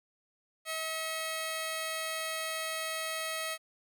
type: tone pair together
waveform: 10% pulse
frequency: 641 / 2184 Hz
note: E5 / C#7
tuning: -49 / -26 cents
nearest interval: octave + major sixth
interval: 2123 cents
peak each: -26 / -32 dBFS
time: 0.65-3.58 s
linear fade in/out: 50 ms
effects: none